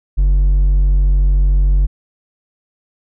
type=tone with hard clipping; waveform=sine; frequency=46.82 Hz; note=F#1; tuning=21 cents sharp; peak=-10 dBFS; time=0.17-1.87 s; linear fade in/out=20 ms; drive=3 dB; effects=none